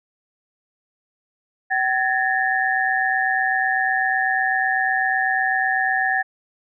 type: tone cluster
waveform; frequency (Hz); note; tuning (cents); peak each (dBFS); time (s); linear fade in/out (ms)
sine; 763 / 1687 / 1815; G5 / G#6 / A#6; -47 / +27 / -47; -22; 1.7-6.23; 20
effects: none

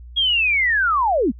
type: linear sweep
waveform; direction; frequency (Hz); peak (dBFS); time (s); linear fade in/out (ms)
sine; down; 3322 to 191.5; -15; 0.16-1.32; 20
effects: added 60 Hz sine -36 dBFS peak until 1.39 s

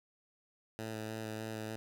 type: tone with vibrato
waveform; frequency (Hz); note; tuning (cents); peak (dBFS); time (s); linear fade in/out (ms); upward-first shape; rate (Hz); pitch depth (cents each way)
10% pulse; 110; A2; 0; -31; 0.79-1.76; 0; square; 3.3; 14
effects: none

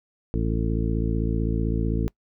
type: harmonic tone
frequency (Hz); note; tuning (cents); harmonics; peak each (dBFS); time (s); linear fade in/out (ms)
55.7; A1; +22; 1 / 2 / 3 / 4 / 5 / 6 / 8; -25 / -28 / -30 / -31 / -32 / -33 / -34; 0.34-2.08; 0
effects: noise-tail reverb RT60 0.1 s tail -24 dB re dry

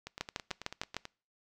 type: two click trains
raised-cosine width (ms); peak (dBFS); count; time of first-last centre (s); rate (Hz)
0.2; -24 / -16; 10 / 6; 0.07-1.054 / 0.21-0.966; 9.15 / 6.61
effects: noise-tail reverb RT60 0.4 s tail -24 dB re dry

